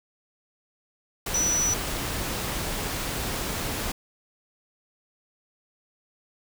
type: tone in noise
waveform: sine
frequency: 5920 Hz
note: F#8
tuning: in tune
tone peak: -22 dBFS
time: 1.34-1.74 s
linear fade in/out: 5 ms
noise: pink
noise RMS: -30 dBFS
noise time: 1.26-3.92 s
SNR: +5 dB
effects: none